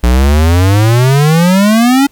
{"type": "exponential sweep", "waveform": "square", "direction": "up", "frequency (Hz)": [58.3, 284.5], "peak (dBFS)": -6, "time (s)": [0.03, 2.07], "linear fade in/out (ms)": 10, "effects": ["pink hiss -50 dBFS RMS until 2.11 s"]}